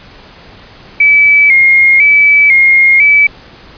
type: tone with vibrato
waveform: sine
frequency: 2217 Hz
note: C#7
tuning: in tune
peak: -3 dBFS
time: 1-3.27 s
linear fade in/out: 5 ms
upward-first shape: square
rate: 1 Hz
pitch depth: 63 cents each way
effects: pink hiss -36 dBFS RMS until 3.77 s + resampled to 11025 Hz